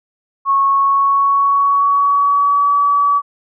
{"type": "tone with pitch glide", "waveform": "sine", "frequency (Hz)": [1100, 1143.4], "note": ["C#6", "D6"], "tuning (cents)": [-14, -47], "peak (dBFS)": -10, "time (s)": [0.45, 3.22], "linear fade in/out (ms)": 50, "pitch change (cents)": 67, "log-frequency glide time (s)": [0.65, 2.73], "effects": []}